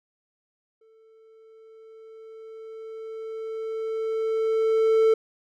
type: tone with exponential growth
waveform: triangle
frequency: 443.9 Hz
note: A4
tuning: 15 cents sharp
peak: -13 dBFS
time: 0.81-5.14 s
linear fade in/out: 5 ms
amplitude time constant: 940 ms
effects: none